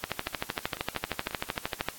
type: two click trains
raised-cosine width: 0.3 ms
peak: -12 / -21 dBFS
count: 25 / 6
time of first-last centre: 0.04-1.886 / 0.59-1.489 s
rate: 13 / 5.56 Hz
effects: white hiss -47 dBFS RMS until 1.98 s + AAC 64 kbps